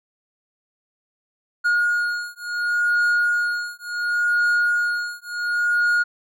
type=beating tone pair; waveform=triangle; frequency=1434 / 1434.7 Hz; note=F6 / F6; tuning=+45 / +46 cents; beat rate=0.7 Hz; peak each=-20 dBFS; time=1.64-6.04 s; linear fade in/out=20 ms; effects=none